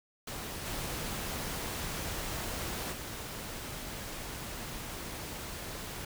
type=noise with level steps; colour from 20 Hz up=pink; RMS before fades=-40 / -37 / -41 dBFS; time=0.27-6.05 s; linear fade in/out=5 ms; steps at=0.65 / 2.92 s; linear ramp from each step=10 ms; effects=none